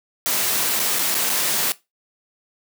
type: noise with dropouts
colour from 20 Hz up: white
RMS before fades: -21 dBFS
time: 0.26-1.72 s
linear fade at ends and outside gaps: 0 ms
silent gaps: 0.794-0.798 / 0.988-0.992 / 1.144-1.15 / 1.295-1.3 s
effects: noise-tail reverb RT60 0.2 s tail -18 dB re dry + high-pass 150 Hz 12 dB/octave